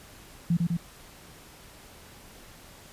sine tone with echo, 170 Hz, F3, 46 cents flat, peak -20 dBFS, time 0.5-0.57 s, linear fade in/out 5 ms, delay 100 ms, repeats 2, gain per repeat -2 dB, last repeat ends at 0.77 s, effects pink hiss -50 dBFS RMS until 2.92 s + resampled to 32000 Hz

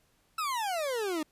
40% pulse exponential sweep, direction down, 1337 to 296.8 Hz, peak -29 dBFS, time 0.38-1.23 s, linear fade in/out 5 ms, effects pink hiss -69 dBFS RMS until 1.31 s + resampled to 32000 Hz

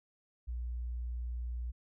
sine tone, 60 Hz, B1, 49 cents flat, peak -35 dBFS, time 0.47-1.72 s, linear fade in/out 20 ms, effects none

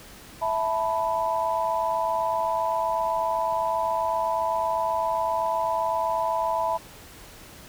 sine chord, E suspended fourth, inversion none, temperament equal, 659.3 / 880 / 987.8 Hz, E5 / A5 / B5, 0 / 0 / 0 cents, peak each -27 / -28 / -26 dBFS, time 0.41-6.78 s, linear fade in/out 20 ms, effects pink hiss -46 dBFS RMS until 7.68 s

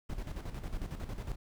brown noise with tremolo, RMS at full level -37 dBFS, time 0.09-1.36 s, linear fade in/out 10 ms, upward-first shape square, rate 11 Hz, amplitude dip 60%, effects none

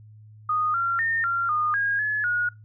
sine tone with pitch steps, 1237 / 1375 / 1823 / 1380 / 1223 / 1632 / 1708 / 1446 Hz, D#6 / F6 / A#6 / F6 / D#6 / G#6 / G#6 / F#6, -10 / -27 / -39 / -21 / -30 / -31 / +48 / -40 cents, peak -21 dBFS, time 0.49-2.49 s, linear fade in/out 5 ms, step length 250 ms, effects noise-tail reverb RT60 0.2 s tail -22 dB re dry + added 107 Hz sine -45 dBFS peak until 2.64 s

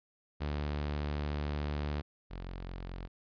sawtooth tone pair in turn, 73.6 / 44.61 Hz, D2 / F1, +4 / +38 cents, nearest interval major sixth, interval 866 cents, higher first, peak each -29 / -36 dBFS, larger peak first, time 0.4-2.02 / 2.3-3.08 s, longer first, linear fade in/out 20 ms, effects resampled to 11025 Hz

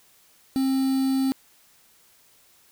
triangle tone with quantisation, 266.1 Hz, C4, 29 cents sharp, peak -18 dBFS, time 0.56-1.32 s, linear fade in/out 0 ms, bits 6, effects white hiss -58 dBFS RMS until 2.71 s

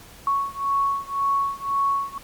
sine beating tone pair, 1108.7 / 1110.6 Hz, C#6 / C#6, 0 / +3 cents, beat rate 1.9 Hz, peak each -23 / -24 dBFS, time 0.27-2.18 s, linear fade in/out 2 ms, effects pink hiss -46 dBFS RMS until 2.23 s + MP3 96 kbps

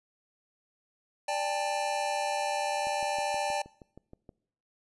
square chord, D suspended fourth, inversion none, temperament equal with one note detuned, 587.3 / 799.5 / 880 Hz, D5 / G5 / A5, 0 / +34 / 0 cents, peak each -34 / -33 / -35 dBFS, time 1.28-3.62 s, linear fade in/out 5 ms
click train, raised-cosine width 2 ms, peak -34 dBFS, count 10, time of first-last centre 2.87-4.292 s, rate 6.33 Hz
effects noise-tail reverb RT60 0.7 s tail -23 dB re dry + resampled to 24000 Hz

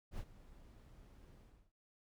brown noise with ADSR envelope, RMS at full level -42 dBFS, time 0.11-1.72 s, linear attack 75 ms, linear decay 57 ms, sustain -17 dB, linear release 330 ms, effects none

